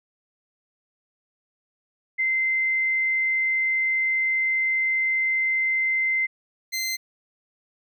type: tone pair in turn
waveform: sine / 20% pulse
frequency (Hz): 2075 / 2075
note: C7 / C7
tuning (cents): -15 / -15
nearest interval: unison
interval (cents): 0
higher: neither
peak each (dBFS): -20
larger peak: neither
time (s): 2.18-6.27 / 6.72-6.97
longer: first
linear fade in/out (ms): 20
effects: none